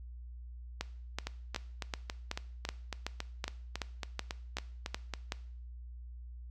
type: two click trains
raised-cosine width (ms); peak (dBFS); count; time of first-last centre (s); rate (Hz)
0.2; -19 / -17; 15 / 13; 1.27-5.137 / 0.81-5.321; 3.62 / 2.66
effects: noise-tail reverb RT60 0.6 s tail -18 dB re dry + added 60 Hz sine -44 dBFS peak until 6.5 s